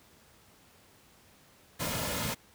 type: noise with comb filter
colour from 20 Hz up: pink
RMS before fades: -33 dBFS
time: 1.79-2.35 s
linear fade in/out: 20 ms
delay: 2.6 ms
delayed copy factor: -0.55
effects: pink hiss -60 dBFS RMS until 2.54 s + high-pass 60 Hz 12 dB/octave